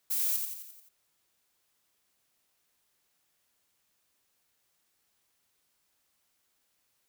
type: noise with echo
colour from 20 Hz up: violet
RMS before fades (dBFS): -30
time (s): 0.1-0.37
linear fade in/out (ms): 10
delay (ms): 87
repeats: 6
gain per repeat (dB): -5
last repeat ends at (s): 0.892
effects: white hiss -75 dBFS RMS until 7.08 s